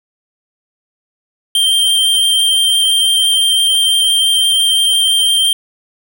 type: tone with vibrato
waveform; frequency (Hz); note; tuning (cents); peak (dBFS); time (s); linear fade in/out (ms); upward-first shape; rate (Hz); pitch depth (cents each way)
square; 3158; G7; +12; -10; 1.55-5.53; 2; triangle; 5.9; 11
effects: none